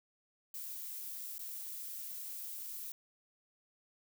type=noise with dropouts; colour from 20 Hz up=violet; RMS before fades=-44 dBFS; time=0.54-2.92 s; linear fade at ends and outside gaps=2 ms; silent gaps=1.382-1.392 s; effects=none